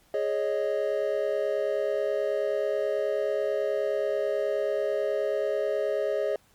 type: chord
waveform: triangle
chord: Ab suspended fourth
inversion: none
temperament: just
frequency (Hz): 415.3 / 553.7 / 623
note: Ab4 / Db5 / Eb5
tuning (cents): 0 / -2 / +2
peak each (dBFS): -27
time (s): 0.14-6.36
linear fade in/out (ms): 2
effects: pink hiss -62 dBFS RMS until 6.54 s + MP3 96 kbps